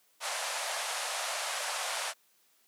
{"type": "band-pass noise", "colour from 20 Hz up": "pink", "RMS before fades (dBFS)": -35, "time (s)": [0.2, 2.14], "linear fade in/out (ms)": 50, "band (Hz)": [570, 11000], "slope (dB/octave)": 48, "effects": ["white hiss -68 dBFS RMS until 2.67 s", "high-pass 200 Hz 12 dB/octave"]}